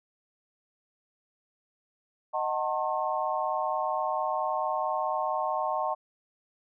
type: chord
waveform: sine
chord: D# diminished seventh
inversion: none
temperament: just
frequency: 622.3 / 746.7 / 896 / 1075.3 Hz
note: D#5 / F#5 / A5 / C6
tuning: 0 / +16 / +31 / +47 cents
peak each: -32 dBFS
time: 2.33-5.95 s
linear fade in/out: 20 ms
effects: none